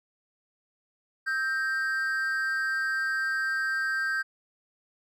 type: tone with amplitude modulation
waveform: triangle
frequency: 1576 Hz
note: G6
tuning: 9 cents sharp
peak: -21 dBFS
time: 1.26-4.23 s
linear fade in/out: 20 ms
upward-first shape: sine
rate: 276 Hz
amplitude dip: 65%
effects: none